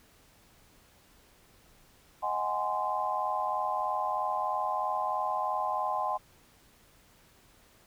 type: chord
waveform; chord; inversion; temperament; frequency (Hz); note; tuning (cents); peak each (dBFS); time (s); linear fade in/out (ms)
sine; Ab dominant seventh; second; just; 623 / 747.5 / 830.6 / 1038.3; Eb5 / Gb5 / Ab5 / C6; +2 / +17 / 0 / -14; -37 / -34 / -33 / -32; 2.22-6.18; 20
effects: pink hiss -61 dBFS RMS until 7.86 s